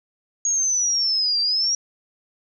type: linear two-way sweep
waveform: sine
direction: down then up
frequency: 6640 to 4664 to 5720 Hz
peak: -18 dBFS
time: 0.45-1.75 s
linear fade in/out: 2 ms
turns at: 1.41 s
effects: none